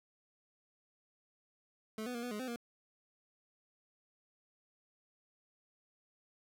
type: tone with pitch steps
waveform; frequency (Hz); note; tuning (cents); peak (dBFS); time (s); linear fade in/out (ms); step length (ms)
25% pulse; 217.8 / 248.1 / 236.1 / 245.8 / 209.8 / 257.4 / 236.4; A3 / B3 / A#3 / B3 / G#3 / C4 / A#3; -17 / +8 / +22 / -8 / +18 / -28 / +24; -35; 1.98-2.561; 2; 83
effects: none